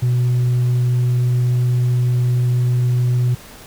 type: tone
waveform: sine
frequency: 123.47 Hz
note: B2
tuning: in tune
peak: -11 dBFS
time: 0.02-3.35 s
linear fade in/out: 10 ms
effects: tanh soft clip ceiling -12 dBFS + pink hiss -40 dBFS RMS until 3.66 s